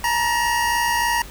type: tone pair together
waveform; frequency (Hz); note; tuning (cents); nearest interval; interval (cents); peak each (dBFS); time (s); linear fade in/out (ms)
25% pulse; 883.8 / 947; A5 / A#5; +7 / +27; minor second; 120; -23 / -15; 0.04-1.22; 2
effects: added 50 Hz sine -38 dBFS peak until 1.3 s + pink hiss -40 dBFS RMS until 1.3 s